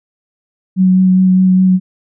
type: tone with vibrato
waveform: sine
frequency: 186 Hz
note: F#3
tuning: 9 cents sharp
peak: -6 dBFS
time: 0.76-1.8 s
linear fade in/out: 50 ms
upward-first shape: sine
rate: 4.9 Hz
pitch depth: 12 cents each way
effects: none